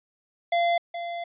square tone pair in turn, 688 / 688 Hz, F5 / F5, -26 / -26 cents, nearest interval unison, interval 0 cents, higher neither, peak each -21 / -31 dBFS, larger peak first, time 0.52-0.78 / 0.94-1.24 s, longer second, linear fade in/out 5 ms, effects resampled to 8000 Hz

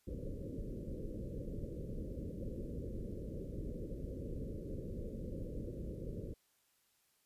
pink low-pass noise, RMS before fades -43 dBFS, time 0.07-6.34 s, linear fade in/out 5 ms, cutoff 560 Hz, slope 96 dB/octave, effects white hiss -75 dBFS RMS until 7.25 s + resampled to 32000 Hz

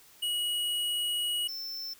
square tone pair in turn, 2909 / 5332 Hz, F#7 / E8, -30 / +19 cents, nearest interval minor seventh, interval 1049 cents, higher second, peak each -29 / -36 dBFS, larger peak first, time 0.22-1.48 / 1.48-1.94 s, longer first, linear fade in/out 10 ms, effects white hiss -57 dBFS RMS until 1.99 s

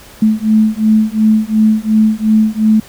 sine beating tone pair, 215.8 / 218.6 Hz, A3 / A3, -33 / -11 cents, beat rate 2.8 Hz, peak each -11 dBFS, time 0.22-2.8 s, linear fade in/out 5 ms, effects pink hiss -38 dBFS RMS until 2.88 s

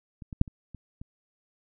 clicks, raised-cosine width 5 ms, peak -29 / -25 / -6 / -29 / -29 / -28 dBFS, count 6, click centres 0.222 / 0.328 / 0.414 / 0.478 / 0.747 / 1.015 s, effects none

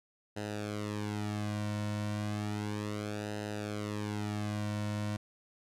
sawtooth tone with flanger, 104.7 Hz, G#2, 15 cents sharp, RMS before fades -36 dBFS, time 0.36-5.17 s, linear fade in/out 10 ms, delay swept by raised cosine 0.88 to 2.48 ms, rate 0.33 Hz, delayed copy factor -0.8, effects low-pass 10000 Hz 12 dB/octave

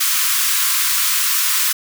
white high-pass noise, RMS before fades -17 dBFS, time 0-1.73 s, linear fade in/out 10 ms, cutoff 1000 Hz, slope 96 dB/octave, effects none

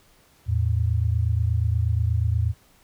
sine tone pair together, 82.41 / 110.77 Hz, E2 / A2, 0 / +12 cents, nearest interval perfect fourth, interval 512 cents, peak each -22 dBFS, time 0.46-2.54 s, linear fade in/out 50 ms, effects pink hiss -58 dBFS RMS until 2.83 s

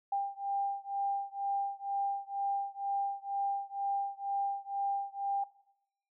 sine beating tone pair, 795 / 797.1 Hz, G5 / G5, +24 / +29 cents, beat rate 2.1 Hz, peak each -34 / -35 dBFS, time 0.12-5.44 s, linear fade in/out 5 ms, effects noise-tail reverb RT60 0.8 s tail -19 dB re dry

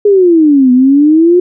sine exponential two-way sweep, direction down then up, 420 to 246.9 to 363.6 Hz, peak -3 dBFS, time 0.05-1.4 s, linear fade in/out 5 ms, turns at 0.72 s, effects none

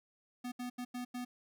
square tone bursts at uneven times, 246.8 Hz, B3, 1 cent flat, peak -39 dBFS, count 5, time 0.44-0.52 / 0.59-0.7 / 0.78-0.85 / 0.94-1.05 / 1.14-1.25 s, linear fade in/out 10 ms, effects none

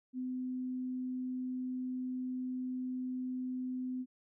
sine tone, 254.5 Hz, C4, 48 cents flat, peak -35 dBFS, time 0.13-4.06 s, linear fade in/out 50 ms, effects none

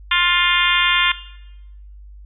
harmonic tone, 351.6 Hz, F4, 12 cents sharp, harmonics 3 / 4 / 5 / 6 / 7 / 8 / 9 / 10, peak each -22 / -22 / -22 / -22 / -22 / -22 / -22 / -22 dBFS, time 0.11-1.12 s, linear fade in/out 5 ms, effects noise-tail reverb RT60 0.9 s tail -17 dB re dry + added 50 Hz sine -37 dBFS peak until 2.25 s

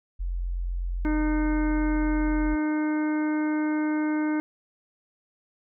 sine tone, 44 Hz, F1, 14 cents sharp, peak -26 dBFS, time 0.19-2.56 s, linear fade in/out 20 ms
harmonic tone, 305.3 Hz, D#4, 33 cents flat, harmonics 1 / 2 / 3 / 4 / 5 / 6 / 7, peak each -23 / -38 / -37 / -43 / -38 / -48 / -41 dBFS, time 1.05-4.4 s, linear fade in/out 0 ms
effects none

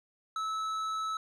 sine tone with tanh clipping, 1303 Hz, E6, 20 cents flat, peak -33 dBFS, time 0.36-1.17 s, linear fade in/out 2 ms, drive 10 dB, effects none

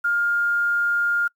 sine tone with quantisation, 1410 Hz, F6, 16 cents sharp, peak -18 dBFS, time 0.04-1.28 s, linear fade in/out 10 ms, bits 8, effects noise-tail reverb RT60 0.1 s tail -26 dB re dry

